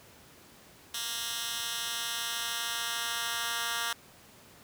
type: tone with high-pass filter sweep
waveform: 10% pulse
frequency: 233.1 Hz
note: A#3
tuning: in tune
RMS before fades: -34 dBFS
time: 0.94-3.93 s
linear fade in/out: 2 ms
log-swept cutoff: 3200 to 1700 Hz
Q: 0.94
effects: pink hiss -55 dBFS RMS until 4.63 s + high-pass 80 Hz 12 dB/octave